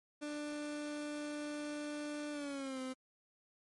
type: tone with pitch glide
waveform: 30% pulse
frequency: 296.1 to 259.3 Hz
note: D4 to C4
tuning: +14 to -15 cents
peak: -37 dBFS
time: 0.21-2.94 s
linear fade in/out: 20 ms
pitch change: -229 cents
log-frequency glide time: 2.32-2.8 s
effects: MP3 48 kbps